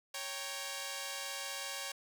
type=chord; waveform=5% pulse; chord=G diminished; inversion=second; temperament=equal; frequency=554.4 / 784 / 932.3 Hz; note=Db5 / G5 / Bb5; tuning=0 / 0 / 0 cents; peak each=-30 / -32 / -35 dBFS; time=0.14-1.92 s; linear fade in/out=5 ms; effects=none